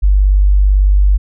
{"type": "tone", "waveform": "sine", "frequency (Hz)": 49, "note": "G1", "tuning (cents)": 0, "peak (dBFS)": -6, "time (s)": [0.02, 1.18], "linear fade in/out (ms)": 20, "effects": []}